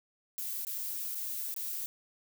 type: noise with dropouts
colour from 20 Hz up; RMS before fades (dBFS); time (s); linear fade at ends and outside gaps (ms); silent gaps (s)
violet; -37; 0.38-1.86; 0; 0.65-0.669 / 1.147-1.154 / 1.541-1.563
effects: none